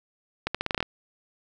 accelerating click train, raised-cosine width 0.3 ms, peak -10 dBFS, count 9, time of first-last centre 0.47-0.827 s, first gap 76 ms, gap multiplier 0.84, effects none

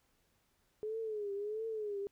sine tone with vibrato, 423.2 Hz, G#4, 33 cents sharp, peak -36 dBFS, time 0.83-2.07 s, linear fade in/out 0 ms, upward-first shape triangle, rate 1.5 Hz, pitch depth 120 cents each way, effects pink hiss -75 dBFS RMS until 2.11 s

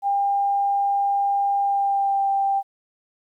sine tone with pitch glide, 800 to 788.5 Hz, G5 to G5, +35 to +10 cents, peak -18 dBFS, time 0.02-2.63 s, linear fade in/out 50 ms, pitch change -25 cents, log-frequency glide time 1.62-2.26 s, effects 10-bit

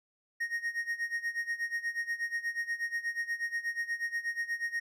triangle tone with tremolo, 1864.7 Hz, A#6, in tune, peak -27 dBFS, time 0.4-4.8 s, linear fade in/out 10 ms, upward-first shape sine, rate 8.3 Hz, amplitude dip 85%, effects none

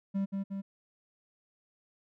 triangle tone with echo, 196 Hz, G3, in tune, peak -26 dBFS, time 0.14-0.26 s, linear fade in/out 20 ms, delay 180 ms, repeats 2, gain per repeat -3 dB, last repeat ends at 0.62 s, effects none

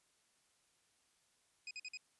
25% pulse tone bursts, 2502 Hz, D#7, 9 cents sharp, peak -40 dBFS, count 4, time 1.67-1.973 s, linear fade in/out 2 ms, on 39 ms, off 49 ms, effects white hiss -75 dBFS RMS until 2.19 s + resampled to 24000 Hz

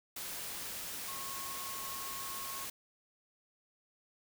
sine tone in noise, 1090 Hz, C#6, 29 cents flat, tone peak -45 dBFS, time 1.08-2.65 s, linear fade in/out 5 ms, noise white, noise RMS -42 dBFS, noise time 0.16-2.7 s, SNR -6 dB, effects none

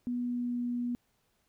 sine tone with pitch glide, 244.2 to 242.4 Hz, B3 to B3, -19 to -32 cents, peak -30 dBFS, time 0.07-0.95 s, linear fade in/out 0 ms, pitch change -13 cents, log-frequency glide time 0.21-0.62 s, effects pink hiss -74 dBFS RMS until 1.48 s

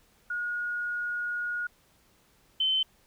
sine tone pair in turn, 1442 / 3071 Hz, F#6 / G7, -45 / -36 cents, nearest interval octave + minor second, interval 1309 cents, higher second, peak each -29 / -23 dBFS, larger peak second, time 0.3-1.67 / 2.6-2.83 s, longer first, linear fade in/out 5 ms, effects pink hiss -64 dBFS RMS until 3.06 s

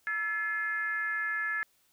sine tone with frequency modulation, 1717 Hz, A6, 43 cents flat, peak -29 dBFS, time 0.07-1.63 s, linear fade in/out 0 ms, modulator 390 Hz, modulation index 0.71, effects white hiss -69 dBFS RMS until 1.92 s

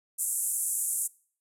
pink band-pass noise, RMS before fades -30 dBFS, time 0.18-1.08 s, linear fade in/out 20 ms, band 7800 to 12000 Hz, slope 48 dB/octave, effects noise-tail reverb RT60 0.5 s tail -23 dB re dry

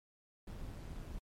brown noise with amplitude modulation, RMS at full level -43 dBFS, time 0.47-1.19 s, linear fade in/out 5 ms, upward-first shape sine, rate 170 Hz, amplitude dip 50%, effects MP3 64 kbps

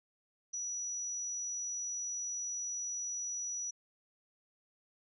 sine tone, 5870 Hz, F#8, 15 cents flat, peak -36 dBFS, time 0.53-3.71 s, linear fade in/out 10 ms, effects none

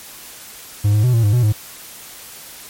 triangle tone with pitch steps, 103.1 / 106 / 125.2 / 115 / 103 / 122.8 / 106.4 Hz, G#2 / G#2 / B2 / A#2 / G#2 / B2 / G#2, -12 / +36 / +24 / -23 / -14 / -9 / +42 cents, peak -9 dBFS, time 0.84-1.526 s, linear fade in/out 10 ms, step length 98 ms, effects white hiss -37 dBFS RMS until 2.69 s + MP3 64 kbps

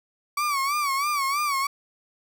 35% pulse tone with vibrato, 1139 Hz, C#6, 47 cents sharp, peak -21 dBFS, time 0.37-1.67 s, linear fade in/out 5 ms, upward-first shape sine, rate 3.1 Hz, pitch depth 99 cents each way, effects none

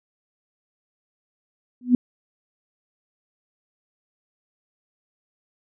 sine tone with exponential growth, 246.9 Hz, B3, in tune, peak -8 dBFS, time 1.81-1.95 s, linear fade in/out 2 ms, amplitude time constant 29 ms, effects none

